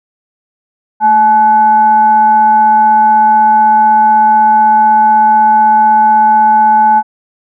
sine tone with frequency modulation, 858 Hz, A5, 44 cents flat, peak -4 dBFS, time 1-7.03 s, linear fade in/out 50 ms, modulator 637 Hz, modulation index 0.28, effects none

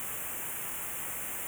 white band-stop noise, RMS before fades -37 dBFS, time 0-1.47 s, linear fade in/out 0 ms, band 2900 to 7100 Hz, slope 48 dB/octave, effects none

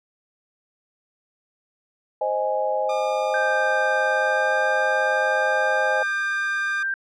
sine chord, Ab major, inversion first, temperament equal, 523.3 / 622.3 / 830.6 Hz, C5 / Eb5 / Ab5, 0 / 0 / 0 cents, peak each -25 dBFS, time 2.21-6.03 s, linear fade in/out 5 ms
sawtooth tone, 1205 Hz, D6, 44 cents sharp, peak -27 dBFS, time 2.89-6.83 s, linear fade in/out 5 ms
sine tone with pitch glide, 1568 to 1577.1 Hz, G6 to G6, 0 to +10 cents, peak -22 dBFS, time 3.34-6.94 s, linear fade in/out 2 ms, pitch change +10 cents, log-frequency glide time 4.13-4.55 s
effects low-pass 6000 Hz 12 dB/octave

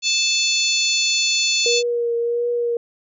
harmonic tone, 876 Hz, A5, 8 cents flat, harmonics 3 / 4 / 5 / 6 / 7 / 8, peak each -22 / -23 / -21 / -31 / -26 / -26 dBFS, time 0.02-1.83 s, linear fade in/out 50 ms
sine tone with vibrato, 474 Hz, A#4, 29 cents sharp, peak -18 dBFS, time 1.66-2.77 s, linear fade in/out 2 ms, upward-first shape triangle, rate 1.5 Hz, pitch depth 25 cents each way
effects none

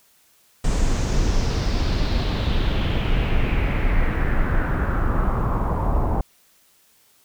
brown noise with low-pass filter sweep, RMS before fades -20 dBFS, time 0.64-6.21 s, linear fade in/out 5 ms, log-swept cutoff 7700 to 860 Hz, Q 3.1, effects white hiss -58 dBFS RMS until 7.24 s

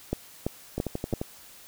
two click trains, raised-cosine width 2 ms, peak -16 / -13 dBFS, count 6 / 4, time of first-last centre 0.78-1.215 / 0.13-1.137 s, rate 11.5 / 2.98 Hz, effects white hiss -50 dBFS RMS until 1.67 s

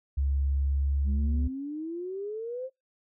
sine tone with pitch glide, 69.2 to 70.45 Hz, C#2 to C#2, -2 to +29 cents, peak -23 dBFS, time 0.17-1.48 s, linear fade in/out 10 ms, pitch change +31 cents, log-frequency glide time 0.6-1.29 s
sine exponential sweep, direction up, 198.1 to 533 Hz, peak -32 dBFS, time 1.04-2.7 s, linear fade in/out 50 ms
effects noise-tail reverb RT60 0.2 s tail -25 dB re dry + tanh soft clip ceiling -18 dBFS

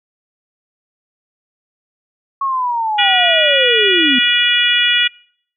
sine linear sweep, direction down, 1108.7 to 241.3 Hz, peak -15 dBFS, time 2.41-4.19 s, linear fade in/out 5 ms
harmonic tone, 483.6 Hz, B4, 36 cents flat, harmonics 3 / 4 / 5 / 6 / 7, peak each -20 / -19 / -18 / -15 / -17 dBFS, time 2.98-5.08 s, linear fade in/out 10 ms
effects noise-tail reverb RT60 0.6 s tail -25 dB re dry

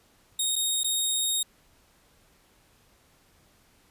15% pulse tone with dropouts, 3729 Hz, A#7, in tune, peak -17 dBFS, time 0.39-1.43 s, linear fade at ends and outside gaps 5 ms, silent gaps 0.557-0.561 / 0.834-0.843 s, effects pink hiss -62 dBFS RMS until 3.9 s + resampled to 32000 Hz

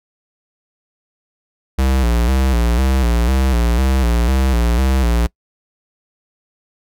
square tone with vibrato, 62.1 Hz, B1, 10 cents sharp, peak -13 dBFS, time 1.78-5.27 s, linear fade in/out 10 ms, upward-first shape square, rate 2 Hz, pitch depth 100 cents each way, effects noise-tail reverb RT60 0.1 s tail -24 dB re dry

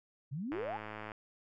sine exponential sweep, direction up, 124.5 to 925 Hz, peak -36 dBFS, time 0.31-0.78 s, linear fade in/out 20 ms
click train, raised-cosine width 0.5 ms, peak -28 dBFS, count 65, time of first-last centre 0.52-1.118 s, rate 107 Hz
effects none

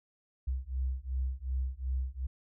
sine beating tone pair, 63.5 / 66.2 Hz, B1 / C2, +49 / +21 cents, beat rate 2.7 Hz, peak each -34 / -34 dBFS, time 0.47-2.27 s, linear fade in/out 10 ms, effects none

